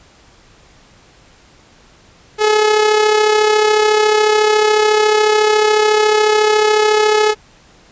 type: tone with amplitude modulation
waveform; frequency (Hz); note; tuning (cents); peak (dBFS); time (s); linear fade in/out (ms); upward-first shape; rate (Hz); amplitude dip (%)
sawtooth; 426.7; G#4; +47; -4; 2.38-7.35; 50; sine; 34; 45
effects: pink hiss -47 dBFS RMS until 7.91 s + resampled to 16000 Hz